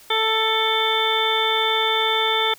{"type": "harmonic tone", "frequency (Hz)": 442.2, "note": "A4", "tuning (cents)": 9, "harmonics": [1, 2, 3, 4, 5, 7, 8], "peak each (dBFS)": [-25, -24, -26, -31, -26, -30, -22], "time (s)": [0.1, 2.54], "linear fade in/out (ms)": 5, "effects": ["white hiss -48 dBFS RMS until 2.58 s"]}